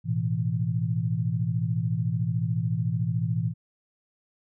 sine chord, A suspended second, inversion none, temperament just, 110 / 123.75 / 165 Hz, A2 / B2 / E3, 0 / +4 / +2 cents, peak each -28 dBFS, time 0.04-3.54 s, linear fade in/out 50 ms, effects none

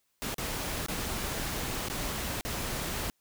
pink noise with dropouts, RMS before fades -34 dBFS, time 0.22-3.1 s, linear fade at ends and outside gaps 0 ms, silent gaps 0.344-0.382 / 0.863-0.884 / 1.885-1.899 / 2.41-2.45 s, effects white hiss -75 dBFS RMS until 3.2 s

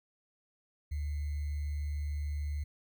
sine tone with sample-and-hold, 73.42 Hz, D2, in tune, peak -32 dBFS, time 0.91-2.64 s, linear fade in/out 10 ms, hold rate 2100 Hz, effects none

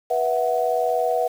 sine chord, B suspended fourth, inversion none, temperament equal with one note detuned, 488.5 / 659.3 / 740 Hz, B4 / E5 / F#5, -19 / 0 / 0 cents, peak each -23 dBFS, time 0.1-1.28 s, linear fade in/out 10 ms, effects 7-bit

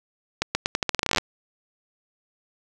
accelerating click train, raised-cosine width 0.2 ms, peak -4 dBFS, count 17, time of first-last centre 0.42-1.183 s, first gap 130 ms, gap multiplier 0.84, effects none

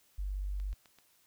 sine tone, 48.57 Hz, G1, 15 cents flat, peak -33 dBFS, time 0.18-0.74 s, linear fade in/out 10 ms
click train, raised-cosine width 0.2 ms, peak -39 dBFS, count 4, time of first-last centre 0.6-0.987 s, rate 7.76 Hz
effects white hiss -68 dBFS RMS until 1.26 s

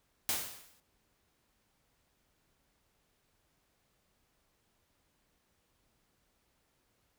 white noise with exponential decay, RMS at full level -30 dBFS, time 0.29-0.8 s, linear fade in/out 0 ms, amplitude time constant 110 ms, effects pink hiss -75 dBFS RMS until 7.18 s

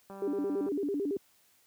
click train, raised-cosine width 1 ms, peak -33 dBFS, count 116, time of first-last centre 0.1-0.687 s, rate 196 Hz
sine tone with vibrato, 339.7 Hz, F4, 48 cents flat, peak -29 dBFS, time 0.22-1.17 s, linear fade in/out 2 ms, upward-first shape square, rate 9 Hz, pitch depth 280 cents each way
effects white hiss -66 dBFS RMS until 1.66 s + high-pass 60 Hz 12 dB/octave

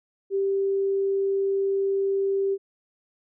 sine tone, 392 Hz, G4, in tune, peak -21 dBFS, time 0.3-2.58 s, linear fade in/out 50 ms, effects none

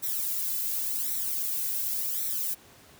violet noise with flanger, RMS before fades -30 dBFS, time 0.02-2.55 s, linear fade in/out 20 ms, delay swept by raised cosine 0.51 to 2.01 ms, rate 0.9 Hz, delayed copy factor +0.9, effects pink hiss -54 dBFS RMS until 2.99 s + high-pass 80 Hz 12 dB/octave

